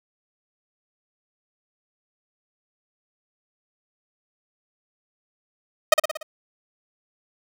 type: tone with echo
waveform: sawtooth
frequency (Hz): 623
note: D#5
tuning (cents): +2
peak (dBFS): -5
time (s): 5.92-5.94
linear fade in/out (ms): 5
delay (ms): 58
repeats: 5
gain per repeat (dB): -5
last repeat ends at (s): 6.23
effects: none